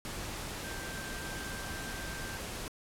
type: tone in noise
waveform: sine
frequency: 1571 Hz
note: G6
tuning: 3 cents sharp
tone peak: -44 dBFS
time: 0.64-2.37 s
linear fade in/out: 0 ms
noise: pink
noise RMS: -40 dBFS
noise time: 0.05-2.68 s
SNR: -7 dB
effects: low-pass 12000 Hz 12 dB/octave